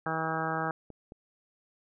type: harmonic tone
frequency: 160.6 Hz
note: E3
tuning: 45 cents flat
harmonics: 1 / 2 / 3 / 4 / 5 / 6 / 7 / 8 / 9 / 10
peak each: -37 / -39 / -39 / -39 / -35 / -41 / -40 / -36 / -41 / -38 dBFS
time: 0.06-0.71 s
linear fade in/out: 2 ms
type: clicks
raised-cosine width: 2 ms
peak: -32 dBFS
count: 2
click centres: 0.903 / 1.121 s
effects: none

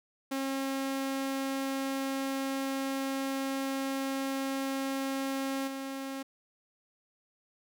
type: tone with level steps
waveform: sawtooth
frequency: 270.3 Hz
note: C#4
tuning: 44 cents flat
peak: -27 / -32 dBFS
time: 0.31-6.23 s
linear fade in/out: 10 ms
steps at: 5.67 s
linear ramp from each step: 10 ms
effects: none

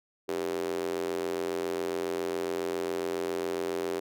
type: tone with high-pass filter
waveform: square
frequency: 43.64 Hz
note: F1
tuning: 1 cent flat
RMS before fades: -32 dBFS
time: 0.28-4 s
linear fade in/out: 10 ms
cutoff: 390 Hz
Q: 4.1
effects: none

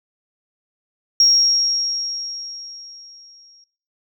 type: tone with exponential decay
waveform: sine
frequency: 5588 Hz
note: F8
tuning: in tune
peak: -8 dBFS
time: 1.2-3.64 s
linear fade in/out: 2 ms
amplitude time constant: 530 ms
effects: noise-tail reverb RT60 0.5 s tail -22 dB re dry + tanh soft clip ceiling -4 dBFS

